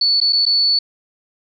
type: tone with dropouts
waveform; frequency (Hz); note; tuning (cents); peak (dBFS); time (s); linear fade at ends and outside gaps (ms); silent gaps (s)
sine; 4451; C#8; +6; -12; 0.01-0.79; 5; 0.203-0.213 / 0.325-0.329 / 0.454-0.463
effects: none